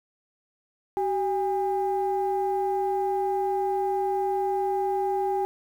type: tone pair together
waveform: sine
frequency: 382.7 / 811 Hz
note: G4 / G#5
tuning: -42 / -41 cents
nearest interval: octave + minor second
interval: 1301 cents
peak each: -25 dBFS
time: 0.97-5.45 s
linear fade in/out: 0 ms
effects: tanh soft clip ceiling -17 dBFS + 9-bit